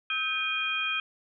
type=tone cluster; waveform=sine; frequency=1286 / 1566 / 2462 / 3211 Hz; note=E6 / G6 / D#7 / G7; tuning=-43 / -2 / -19 / +41 cents; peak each=-35 / -36 / -29 / -33 dBFS; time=0.1-1 s; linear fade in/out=2 ms; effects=none